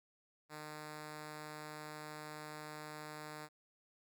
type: tone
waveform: 5% pulse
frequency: 152.2 Hz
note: D#3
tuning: 38 cents flat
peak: -35 dBFS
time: 0.49-3.49 s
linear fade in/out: 50 ms
effects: none